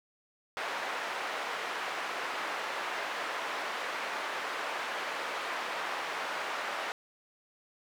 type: band-pass noise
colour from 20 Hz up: white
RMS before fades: -36 dBFS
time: 0.57-6.92 s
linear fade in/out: 0 ms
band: 550 to 1700 Hz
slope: 12 dB/octave
effects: none